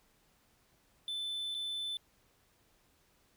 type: tone with dropouts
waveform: triangle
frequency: 3520 Hz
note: A7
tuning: in tune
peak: -34 dBFS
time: 1.08-1.97 s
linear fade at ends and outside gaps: 1 ms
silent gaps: 1.544-1.548 s
effects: pink hiss -70 dBFS RMS until 3.36 s